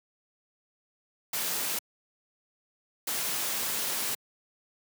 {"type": "noise bursts at uneven times", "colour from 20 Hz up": "white", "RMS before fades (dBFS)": -31, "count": 2, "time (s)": [[1.33, 1.79], [3.07, 4.15]], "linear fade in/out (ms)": 5, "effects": ["high-pass 150 Hz 12 dB/octave"]}